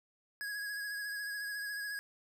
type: tone with vibrato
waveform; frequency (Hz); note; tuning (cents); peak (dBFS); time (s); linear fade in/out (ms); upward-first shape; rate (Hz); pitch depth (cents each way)
square; 1661.2; G#6; 0; -38; 0.41-1.99; 0; triangle; 14; 36
effects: none